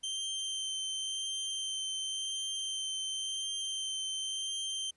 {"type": "tone with vibrato", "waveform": "sawtooth", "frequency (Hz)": 3128, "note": "G7", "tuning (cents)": -4, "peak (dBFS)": -31, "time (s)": [0.03, 4.91], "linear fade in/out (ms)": 10, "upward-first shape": "sine", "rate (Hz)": 0.93, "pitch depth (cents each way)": 12, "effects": ["pink hiss -73 dBFS RMS until 4.96 s", "resampled to 24000 Hz"]}